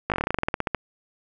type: slowing click train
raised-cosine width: 0.5 ms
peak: -8 dBFS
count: 17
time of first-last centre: 0.1-0.747 s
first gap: 18 ms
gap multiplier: 1.1
effects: none